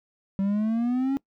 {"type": "exponential sweep", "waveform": "triangle", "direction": "up", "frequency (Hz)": [192.3, 278], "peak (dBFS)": -20, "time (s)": [0.39, 1.17], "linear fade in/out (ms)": 0, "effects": ["noise-tail reverb RT60 0.1 s tail -22 dB re dry"]}